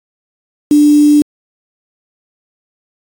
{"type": "tone with quantisation", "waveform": "sine", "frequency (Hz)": 295.4, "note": "D4", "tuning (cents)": 10, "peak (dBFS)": -4, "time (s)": [0.71, 1.22], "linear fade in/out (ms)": 2, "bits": 4, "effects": ["AAC 64 kbps"]}